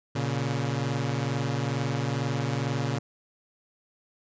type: tone pair together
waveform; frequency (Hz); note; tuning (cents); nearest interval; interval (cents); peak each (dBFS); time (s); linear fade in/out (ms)
sawtooth; 118.07 / 140.3; A#2 / C#3; +23 / +21; minor third; 298; -25; 0.15-2.99; 10
effects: resampled to 16000 Hz